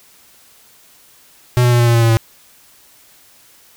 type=tone with pitch steps; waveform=square; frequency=123.47 / 121.98 / 120.51 / 119.06 / 117.62 / 116.2 / 114.8 / 113.42 Hz; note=B2 / B2 / B2 / A#2 / A#2 / A#2 / A#2 / A#2; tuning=0 / -21 / -42 / +37 / +16 / -5 / -26 / -47 cents; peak=-10 dBFS; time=1.57-2.17 s; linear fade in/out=0 ms; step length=75 ms; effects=white hiss -48 dBFS RMS until 3.76 s